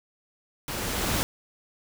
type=noise with level ramp; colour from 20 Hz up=pink; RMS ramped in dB=-33 to -25 dBFS; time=0.68-1.23 s; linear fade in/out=0 ms; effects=none